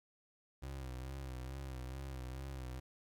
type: tone with vibrato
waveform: 30% pulse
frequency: 65.41 Hz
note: C2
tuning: in tune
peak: -40 dBFS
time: 0.62-2.8 s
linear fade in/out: 10 ms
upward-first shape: sine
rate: 2.3 Hz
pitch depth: 68 cents each way
effects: 12-bit